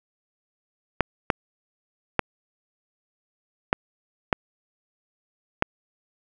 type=clicks; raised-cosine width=0.5 ms; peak=-3 dBFS; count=6; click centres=1.007 / 1.302 / 2.193 / 3.729 / 4.328 / 5.624 s; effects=none